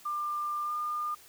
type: tone with pitch glide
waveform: sine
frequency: 1194 to 1209.3 Hz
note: D6 to D#6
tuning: +28 to -50 cents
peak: -30 dBFS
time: 0.05-1.15 s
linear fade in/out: 10 ms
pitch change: +22 cents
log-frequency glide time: 0.65-0.72 s
effects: white hiss -55 dBFS RMS until 1.28 s